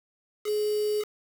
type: tone with quantisation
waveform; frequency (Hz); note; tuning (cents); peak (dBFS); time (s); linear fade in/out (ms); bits
sine; 421.2; G#4; +24; -24; 0.44-1.05; 50; 6
effects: none

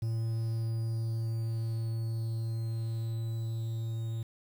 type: tone with level ramp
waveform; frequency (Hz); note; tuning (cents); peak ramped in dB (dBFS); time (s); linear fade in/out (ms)
triangle; 113.3; A#2; -49; -27 to -30; 0.02-4.23; 5
effects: 9-bit

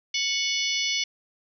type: harmonic tone with a mistuned harmonic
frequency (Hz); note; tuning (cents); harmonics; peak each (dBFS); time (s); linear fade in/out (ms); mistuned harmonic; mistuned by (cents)
737; F#5; -7; 3 / 4 / 5 / 6 / 7 / 8; -29 / -30 / -31 / -32 / -32 / -33; 0.14-1.04; 5; 5; -100
effects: none

